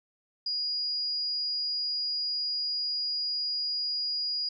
sine tone, 4879 Hz, D#8, 35 cents flat, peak -28 dBFS, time 0.46-4.49 s, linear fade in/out 5 ms, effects none

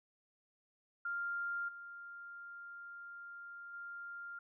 sine tone with level steps, 1396.9 Hz, F6, in tune, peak -36 / -47 / -44 dBFS, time 1.05-4.39 s, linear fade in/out 5 ms, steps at 1.68 / 3.73 s, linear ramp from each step 10 ms, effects none

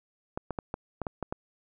clicks, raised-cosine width 1 ms, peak -18 dBFS, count 8, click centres 0.375 / 0.507 / 0.588 / 0.741 / 1.017 / 1.068 / 1.227 / 1.325 s, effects none

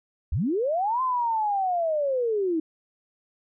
sine linear two-way sweep, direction up then down, 51.91 to 1046.5 to 308.2 Hz, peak -22 dBFS, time 0.32-2.6 s, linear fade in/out 5 ms, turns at 1.02 s, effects none

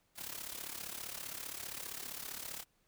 white noise with amplitude modulation, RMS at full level -41 dBFS, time 0.15-2.65 s, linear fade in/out 50 ms, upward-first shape sine, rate 35.2 Hz, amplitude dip 75%, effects pink hiss -75 dBFS RMS until 2.87 s

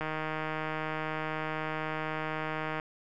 click train, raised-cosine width 0.5 ms, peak -19 dBFS, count 436, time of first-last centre 0.01-2.798 s, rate 156 Hz, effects none

